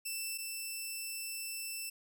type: tone pair in turn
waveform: 10% pulse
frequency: 2664 / 2664 Hz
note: E7 / E7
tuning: +18 / +18 cents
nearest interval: unison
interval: 0 cents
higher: neither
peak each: -28 / -30 dBFS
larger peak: first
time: 0.05-0.38 / 0.38-1.9 s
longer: second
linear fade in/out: 10 ms
effects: none